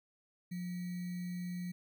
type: tone with sample-and-hold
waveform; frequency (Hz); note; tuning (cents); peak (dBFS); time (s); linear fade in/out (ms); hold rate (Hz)
sine; 178; F3; +33; -37; 0.51-1.72; 10; 2100
effects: none